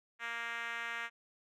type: tone with band-pass filter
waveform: 5% pulse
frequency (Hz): 233.1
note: A#3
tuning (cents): 0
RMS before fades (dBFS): -40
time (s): 0.19-1.1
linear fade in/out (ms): 50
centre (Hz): 1800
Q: 1.7
effects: none